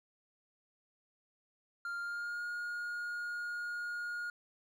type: tone with pitch glide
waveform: triangle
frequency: 1396.9 to 1430.4 Hz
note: F6 to F6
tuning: 0 to +41 cents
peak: -35 dBFS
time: 1.85-4.3 s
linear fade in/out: 2 ms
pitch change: +41 cents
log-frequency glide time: 2-2.44 s
effects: none